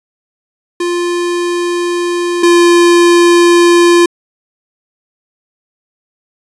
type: tone pair in turn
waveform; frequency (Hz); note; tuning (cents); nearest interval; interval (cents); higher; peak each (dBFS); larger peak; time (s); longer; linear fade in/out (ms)
square; 349.2 / 346; F4 / F4; 0 / -16; unison; 16; first; -13 / -5; second; 0.8-2.43 / 2.43-4.06; neither; 5
effects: resampled to 24000 Hz